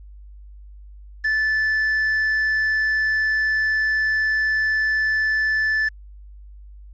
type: tone with quantisation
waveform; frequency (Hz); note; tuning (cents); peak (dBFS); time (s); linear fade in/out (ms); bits
triangle; 1748; A6; -12; -16; 1.24-5.89; 10; 7
effects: added 50 Hz sine -39 dBFS peak until 6.93 s + resampled to 16000 Hz